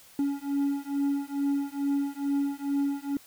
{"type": "beating tone pair", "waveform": "triangle", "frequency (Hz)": [280, 282.3], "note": ["C#4", "C#4"], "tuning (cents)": [18, 32], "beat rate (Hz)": 2.3, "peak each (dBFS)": -27, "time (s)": [0.19, 3.17], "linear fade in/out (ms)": 2, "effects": ["white hiss -54 dBFS RMS until 3.26 s"]}